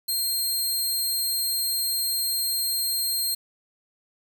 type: tone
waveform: 15% pulse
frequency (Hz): 4195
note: C8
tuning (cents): +4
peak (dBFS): -17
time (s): 0.08-3.35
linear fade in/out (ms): 10
effects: 8-bit